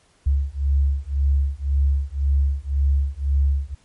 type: beating tone pair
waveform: sine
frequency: 68.7 / 70.6 Hz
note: C#2 / C#2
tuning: -15 / +32 cents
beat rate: 1.9 Hz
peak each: -20 dBFS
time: 0.26-3.75 s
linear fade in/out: 10 ms
effects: pink hiss -59 dBFS RMS until 3.84 s + MP3 48 kbps